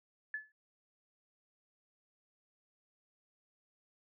sine tone with exponential decay, 1726 Hz, A6, 34 cents flat, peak -33 dBFS, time 0.34-0.52 s, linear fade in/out 2 ms, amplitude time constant 37 ms, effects none

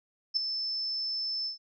sine tone with ADSR envelope, 5274 Hz, E8, in tune, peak -21 dBFS, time 0.34-1.58 s, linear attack 29 ms, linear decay 3 ms, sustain -9 dB, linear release 120 ms, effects none

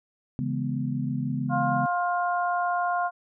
sine chord, C# minor seventh, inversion none, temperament equal, 138.59 / 164.81 / 207.7 / 246.9 Hz, C#3 / E3 / G#3 / B3, 0 / 0 / 0 / 0 cents, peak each -29 / -35 / -33 / -30 dBFS, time 0.39-1.86 s, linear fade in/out 0 ms
harmonic tone, 352.9 Hz, F4, 18 cents sharp, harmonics 2 / 3 / 4, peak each -25 / -29 / -31 dBFS, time 1.49-3.11 s, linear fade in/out 50 ms
effects none

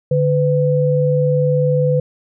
sine tone pair together, 146.83 / 502.2 Hz, D3 / B4, 0 / +29 cents, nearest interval octave + major sixth, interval 2129 cents, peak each -15 dBFS, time 0.11-2 s, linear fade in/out 5 ms, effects none

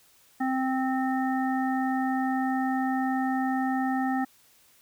harmonic tone, 261.6 Hz, C4, in tune, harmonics 1 / 3 / 5 / 7, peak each -26 / -29 / -38 / -36 dBFS, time 0.4-4.25 s, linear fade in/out 10 ms, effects white hiss -60 dBFS RMS until 4.81 s

